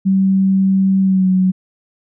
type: tone with pitch glide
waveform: sine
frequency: 192.1 to 186.2 Hz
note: G3 to F#3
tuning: -35 to +11 cents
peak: -10 dBFS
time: 0.05-1.52 s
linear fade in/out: 20 ms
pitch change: -54 cents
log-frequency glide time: 1.02-1.28 s
effects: none